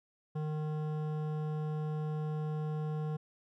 triangle tone with hard clipping, 153.3 Hz, D#3, 25 cents flat, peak -35 dBFS, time 0.35-3.17 s, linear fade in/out 10 ms, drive 17 dB, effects none

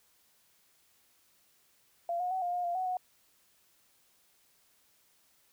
sine tone with pitch steps, 687 / 722 / 753 / 706 / 713 / 695 / 745 / 733 Hz, F5 / F#5 / F#5 / F5 / F5 / F5 / F#5 / F#5, -29 / -43 / +30 / +19 / +36 / -9 / +12 / -16 cents, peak -30 dBFS, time 2.09-2.97 s, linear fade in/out 2 ms, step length 110 ms, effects white hiss -68 dBFS RMS until 5.52 s

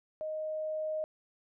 sine tone with level ramp, 622.3 Hz, D#5, in tune, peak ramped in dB -34 to -31 dBFS, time 0.21-1.04 s, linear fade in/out 0 ms, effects none

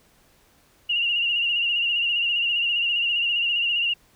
sine tone with vibrato, 2816 Hz, F7, 14 cents sharp, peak -20 dBFS, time 0.89-3.94 s, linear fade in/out 10 ms, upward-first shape sine, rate 15 Hz, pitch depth 51 cents each way, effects pink hiss -59 dBFS RMS until 4.15 s

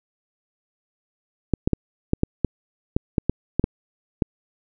clicks, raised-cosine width 3 ms, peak -5 dBFS, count 12, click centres 1.537 / 1.675 / 1.733 / 2.134 / 2.234 / 2.447 / 2.965 / 3.182 / 3.296 / 3.596 / 3.641 / 4.222 s, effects none

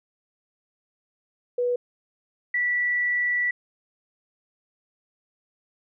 sine tone pair in turn, 489.3 / 1957.2 Hz, B4 / B6, -16 / -16 cents, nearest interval 2 octaves, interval 2400 cents, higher second, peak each -21 dBFS, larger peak neither, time 1.58-1.76 / 2.54-3.51 s, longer second, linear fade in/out 5 ms, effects none

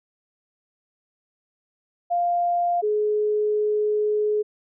sine tone pair in turn, 698.5 / 422.3 Hz, F5 / G#4, 0 / +29 cents, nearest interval major sixth, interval 871 cents, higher first, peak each -19 dBFS, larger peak neither, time 2.1-2.82 / 2.82-4.43 s, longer second, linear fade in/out 20 ms, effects none

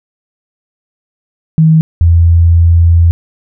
sine tone pair in turn, 159.3 / 84.39 Hz, D#3 / E2, +41 / +41 cents, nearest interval major seventh, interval 1100 cents, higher first, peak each -3 dBFS, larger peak neither, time 1.58-1.81 / 2.01-3.11 s, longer second, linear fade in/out 0 ms, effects none

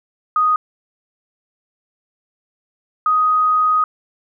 sine tone pair in turn, 1244.5 / 1250.4 Hz, D#6 / D#6, 0 / +8 cents, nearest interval unison, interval 8 cents, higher second, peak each -12 dBFS, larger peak neither, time 0.36-0.56 / 3.06-3.84 s, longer second, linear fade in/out 2 ms, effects none

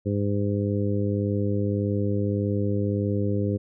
harmonic tone, 101.7 Hz, G#2, 36 cents flat, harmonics 1 / 2 / 3 / 4 / 5, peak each -25 / -28 / -30 / -31 / -32 dBFS, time 0.05-3.58 s, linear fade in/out 20 ms, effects none

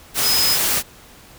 sine tone in noise, 5080 Hz, D#8, 35 cents sharp, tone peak -17 dBFS, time 0.22-0.58 s, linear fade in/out 50 ms, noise white, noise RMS -19 dBFS, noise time 0.14-0.83 s, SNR -1 dB, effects pink hiss -45 dBFS RMS until 1.38 s

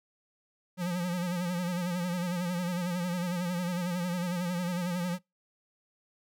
square tone with vibrato, 177.3 Hz, F3, 26 cents sharp, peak -30 dBFS, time 0.77-5.19 s, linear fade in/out 50 ms, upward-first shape sine, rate 11 Hz, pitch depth 63 cents each way, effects noise-tail reverb RT60 0.2 s tail -25 dB re dry

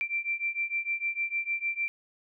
sine beating tone pair, 2349 / 2355.6 Hz, D7 / D7, 0 / +5 cents, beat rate 6.6 Hz, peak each -32 / -31 dBFS, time 0.01-1.88 s, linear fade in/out 0 ms, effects none

